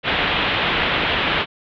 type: low-pass noise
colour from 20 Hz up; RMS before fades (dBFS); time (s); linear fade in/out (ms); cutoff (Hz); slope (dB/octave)
white; -20; 0.03-1.46; 50; 3500; 48
effects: none